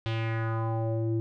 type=tone with low-pass filter sweep; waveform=square; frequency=112.8 Hz; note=A2; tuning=44 cents sharp; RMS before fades=-29 dBFS; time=0.06-1.2 s; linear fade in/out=0 ms; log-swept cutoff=3500 to 310 Hz; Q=2.8; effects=none